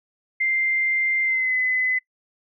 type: tone with pitch glide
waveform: sine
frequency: 2093 to 2021 Hz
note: C7 to B6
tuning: 0 to +39 cents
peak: -19 dBFS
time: 0.4-1.99 s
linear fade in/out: 10 ms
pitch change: -61 cents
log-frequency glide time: 1.23-1.56 s
effects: noise-tail reverb RT60 0.1 s tail -21 dB re dry